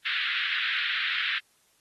pink band-pass noise, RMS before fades -29 dBFS, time 0.05-1.39 s, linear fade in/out 10 ms, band 1500 to 3700 Hz, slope 48 dB/octave, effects white hiss -66 dBFS RMS until 1.8 s + AAC 32 kbps

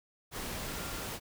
sine tone in noise, 1392 Hz, F6, 6 cents flat, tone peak -49 dBFS, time 0.64-1.07 s, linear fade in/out 50 ms, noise pink, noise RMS -39 dBFS, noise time 0.31-1.2 s, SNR -13 dB, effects none

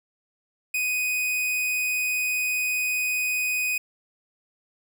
45% pulse tone, 2495 Hz, D#7, 4 cents sharp, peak -23 dBFS, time 0.74-3.78 s, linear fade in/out 5 ms, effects none

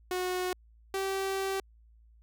sawtooth tone pair in turn, 365.1 / 387.1 Hz, F#4 / G4, -23 / -22 cents, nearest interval minor second, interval 101 cents, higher second, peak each -26 dBFS, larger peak neither, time 0.11-0.53 / 0.94-1.6 s, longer second, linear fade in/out 2 ms, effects added 56 Hz sine -56 dBFS peak until 2.22 s

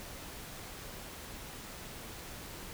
silence, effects pink hiss -46 dBFS RMS until 2.73 s

